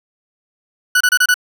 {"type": "tone bursts", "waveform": "40% pulse", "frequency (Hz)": 1480, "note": "F#6", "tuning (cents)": 0, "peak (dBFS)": -9, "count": 5, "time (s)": [0.95, 1.342], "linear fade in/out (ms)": 5, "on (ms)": 56, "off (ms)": 28, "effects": []}